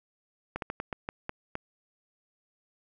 slowing click train, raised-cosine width 0.5 ms, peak -18 dBFS, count 8, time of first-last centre 0.56-1.554 s, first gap 62 ms, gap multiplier 1.27, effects none

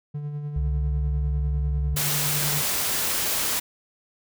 triangle tone with tremolo, 146.83 Hz, D3, in tune, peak -25 dBFS, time 0.14-2.62 s, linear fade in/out 10 ms, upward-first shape sine, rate 10 Hz, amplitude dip 40%
sine tone, 67.1 Hz, C2, 44 cents sharp, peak -22 dBFS, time 0.56-1.95 s, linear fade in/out 5 ms
white noise, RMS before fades -25 dBFS, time 1.96-3.6 s, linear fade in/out 10 ms
effects none

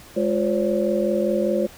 sine tone cluster, 209 / 353.3 / 523 / 568 Hz, G#3 / F4 / C5 / C#5, +11 / +20 / -1 / +42 cents, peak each -24 dBFS, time 0.16-1.67 s, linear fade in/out 10 ms, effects pink hiss -45 dBFS RMS until 1.77 s

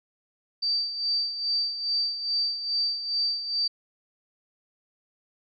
sine tone with tremolo, 4644 Hz, D8, 20 cents flat, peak -22 dBFS, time 0.62-3.68 s, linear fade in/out 10 ms, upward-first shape sine, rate 2.4 Hz, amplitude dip 65%, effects none

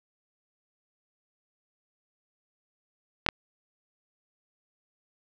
clicks, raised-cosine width 0.3 ms, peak -5 dBFS, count 2, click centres 3.264 / 3.288 s, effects none

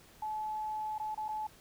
sine tone with dropouts, 860 Hz, A5, 40 cents flat, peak -34 dBFS, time 0.22-1.47 s, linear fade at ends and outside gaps 5 ms, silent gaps 0.982-0.998 / 1.147-1.175 / 1.283-1.288 s, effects pink hiss -59 dBFS RMS until 1.6 s

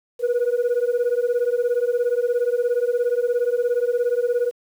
sine beating tone pair, 475.7 / 492.7 Hz, A#4 / B4, +35 / -4 cents, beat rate 17 Hz, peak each -19 dBFS, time 0.19-4.52 s, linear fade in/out 50 ms, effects tanh soft clip ceiling -15 dBFS + 8-bit

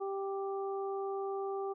harmonic tone, 392 Hz, G4, in tune, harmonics 1 / 2 / 3, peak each -35 / -41 / -45 dBFS, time 0-1.74 s, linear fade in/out 20 ms, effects none

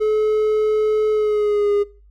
triangle tone with pitch glide, 429.3 to 409 Hz, A4 to G#4, -43 to -26 cents, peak -13 dBFS, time 0-1.84 s, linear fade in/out 20 ms, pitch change -83 cents, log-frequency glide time 1.11-1.73 s, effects noise-tail reverb RT60 0.4 s tail -23 dB re dry + added 50 Hz sine -46 dBFS peak until 2.1 s

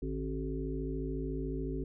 harmonic tone with a mistuned harmonic, 53.9 Hz, A1, 35 cents flat, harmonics 1 / 3 / 5 / 7 / 8, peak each -37 / -41 / -39 / -40 / -44 dBFS, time 0.02-1.84 s, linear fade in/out 5 ms, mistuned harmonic 3, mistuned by -140 cents, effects none

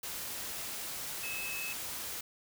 sine tone in noise, 2594 Hz, E7, 28 cents flat, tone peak -38 dBFS, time 1.23-1.73 s, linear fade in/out 5 ms, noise white, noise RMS -40 dBFS, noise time 0.03-2.21 s, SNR -1 dB, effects none

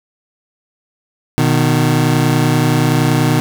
25% pulse tone pair together, 123.38 / 153.9 Hz, B2 / D#3, -1 / -19 cents, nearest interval major third, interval 382 cents, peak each -10 dBFS, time 1.38-3.4 s, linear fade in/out 0 ms, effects none

